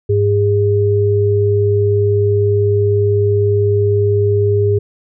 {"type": "tone pair together", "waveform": "sine", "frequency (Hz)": [102, 408], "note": ["G#2", "G#4"], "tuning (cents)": [-31, -31], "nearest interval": "2 octaves", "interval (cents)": 2400, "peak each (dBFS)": -13, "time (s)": [0.09, 4.79], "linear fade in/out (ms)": 10, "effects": []}